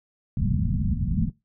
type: low-pass noise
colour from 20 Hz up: white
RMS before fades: -24 dBFS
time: 0.37-1.3 s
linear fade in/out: 2 ms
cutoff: 230 Hz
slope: 96 dB/octave
effects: noise-tail reverb RT60 0.2 s tail -18 dB re dry